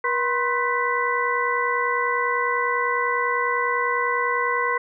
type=tone cluster; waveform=sine; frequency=482.2 / 992 / 1062 / 1510 / 1980 Hz; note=B4 / B5 / C6 / F#6 / B6; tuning=-41 / +7 / +25 / +35 / +4 cents; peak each=-27 / -30 / -24 / -29 / -25 dBFS; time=0.04-4.78 s; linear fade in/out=5 ms; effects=none